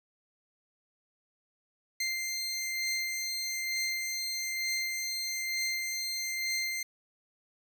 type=beating tone pair; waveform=20% pulse; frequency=2091 / 2092.1 Hz; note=C7 / C7; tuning=-2 / -1 cents; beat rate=1.1 Hz; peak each=-34 / -27 dBFS; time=2-6.83 s; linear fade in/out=5 ms; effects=none